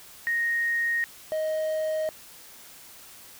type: tone pair in turn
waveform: sine / triangle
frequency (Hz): 1864.7 / 625.9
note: A#6 / D#5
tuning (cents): 0 / +10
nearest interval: octave + perfect fifth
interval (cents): 1890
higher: first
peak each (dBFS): -23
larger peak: neither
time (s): 0.27-1.04 / 1.32-2.09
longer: neither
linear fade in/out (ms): 0
effects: white hiss -48 dBFS RMS until 3.39 s